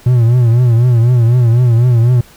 triangle tone with vibrato, 119.9 Hz, A#2, 49 cents sharp, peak -4 dBFS, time 0.06-2.21 s, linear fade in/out 5 ms, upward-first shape triangle, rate 4 Hz, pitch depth 110 cents each way, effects pink hiss -42 dBFS RMS until 2.36 s

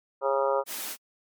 harmonic tone, 136.7 Hz, C#3, 24 cents flat, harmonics 3 / 4 / 5 / 6 / 7 / 8 / 9 / 10, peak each -30 / -25 / -36 / -34 / -30 / -43 / -32 / -39 dBFS, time 0.21-0.64 s, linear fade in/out 50 ms
white high-pass noise, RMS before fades -35 dBFS, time 0.66-0.97 s, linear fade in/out 50 ms, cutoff 210 Hz, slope 24 dB/octave
effects MP3 96 kbps

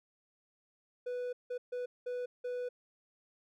triangle tone bursts at uneven times, 493.8 Hz, B4, in tune, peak -33 dBFS, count 5, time 1.06-1.33 / 1.5-1.58 / 1.72-1.86 / 2.06-2.26 / 2.44-2.69 s, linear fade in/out 10 ms, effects none

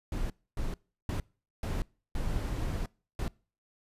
brown noise bursts at uneven times, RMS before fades -32 dBFS, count 6, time 0.12-0.3 / 0.57-0.74 / 1.09-1.2 / 1.63-1.82 / 2.15-2.86 / 3.19-3.28 s, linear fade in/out 2 ms, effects noise-tail reverb RT60 0.4 s tail -25 dB re dry + resampled to 32000 Hz

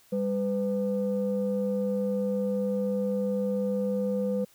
sine tone pair together, 199.22 / 502 Hz, G3 / B4, +28 / +28 cents, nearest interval octave + major third, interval 1600 cents, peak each -27 dBFS, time 0.12-4.45 s, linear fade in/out 10 ms, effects tanh soft clip ceiling -19 dBFS + white hiss -60 dBFS RMS until 4.54 s

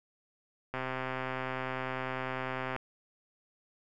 click train, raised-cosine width 0.5 ms, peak -20 dBFS, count 264, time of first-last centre 0.74-2.763 s, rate 130 Hz, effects none

